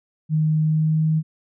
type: tone with pitch glide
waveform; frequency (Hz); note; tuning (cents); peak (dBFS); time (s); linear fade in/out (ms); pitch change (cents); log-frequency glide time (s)
sine; 155.56 to 157.37; D#3 to D#3; 0 to +20; -16; 0.29-1.23; 50; +20; 0.61-1.04
effects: none